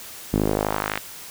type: tone with band-pass filter sweep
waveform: sawtooth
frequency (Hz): 51.91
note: G#1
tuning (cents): 0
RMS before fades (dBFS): -24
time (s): 0.33-0.99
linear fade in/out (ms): 0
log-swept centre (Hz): 250 to 2200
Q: 1.3
effects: white hiss -39 dBFS RMS until 1.3 s